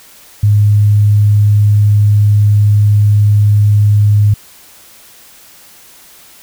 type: tone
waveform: sine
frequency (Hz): 103.83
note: G#2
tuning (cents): 0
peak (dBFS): -5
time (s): 0.43-4.34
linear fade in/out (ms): 5
effects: white hiss -40 dBFS RMS until 6.42 s